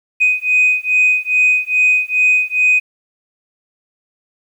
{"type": "beating tone pair", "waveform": "sine", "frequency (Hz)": [2499, 2501.4], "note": ["D#7", "D#7"], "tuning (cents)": [7, 9], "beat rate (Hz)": 2.4, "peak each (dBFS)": -13, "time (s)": [0.2, 2.8], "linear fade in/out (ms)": 20, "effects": ["tanh soft clip ceiling -5 dBFS", "8-bit"]}